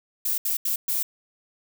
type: noise bursts at uneven times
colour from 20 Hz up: violet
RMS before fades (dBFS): -25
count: 4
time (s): 0.25-0.38 / 0.45-0.57 / 0.65-0.76 / 0.88-1.03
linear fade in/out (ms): 5
effects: none